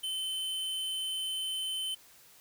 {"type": "tone", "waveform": "square", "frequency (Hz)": 3064, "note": "G7", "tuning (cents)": -40, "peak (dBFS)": -33, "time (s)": [0.03, 1.95], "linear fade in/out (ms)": 10, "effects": ["white hiss -58 dBFS RMS until 2.4 s"]}